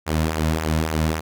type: tone with flanger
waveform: sawtooth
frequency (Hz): 79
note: D#2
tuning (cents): +27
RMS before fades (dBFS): -22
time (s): 0.06-1.21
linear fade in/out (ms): 20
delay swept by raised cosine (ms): 0.22 to 2.62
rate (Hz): 3.6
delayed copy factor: -0.6
effects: none